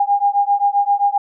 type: beating tone pair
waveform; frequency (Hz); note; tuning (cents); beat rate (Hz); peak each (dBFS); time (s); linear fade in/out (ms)
sine; 805 / 812.6; G5 / G#5; +46 / -38; 7.6; -16 / -16; 0-1.18; 5
effects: none